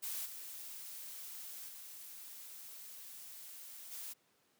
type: noise with level steps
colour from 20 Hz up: blue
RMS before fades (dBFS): -41 / -48 / -51 / -46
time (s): 0.02-4.14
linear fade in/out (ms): 20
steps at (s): 0.25 / 1.68 / 3.91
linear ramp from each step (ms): 10
effects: pink hiss -73 dBFS RMS until 4.59 s + high-pass 200 Hz 12 dB/octave